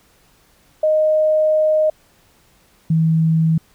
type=tone pair in turn; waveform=sine; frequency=620 / 161.3 Hz; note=D#5 / E3; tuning=-6 / -37 cents; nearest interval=octave + major seventh; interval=2331 cents; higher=first; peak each=-12 dBFS; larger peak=neither; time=0.83-1.9 / 2.9-3.58 s; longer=first; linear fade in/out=5 ms; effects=pink hiss -55 dBFS RMS until 3.74 s